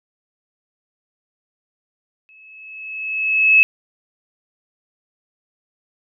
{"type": "tone with exponential growth", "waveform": "sine", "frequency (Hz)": 2589, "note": "E7", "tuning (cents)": -32, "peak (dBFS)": -6, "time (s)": [2.29, 3.63], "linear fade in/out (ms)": 0, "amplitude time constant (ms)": 290, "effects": []}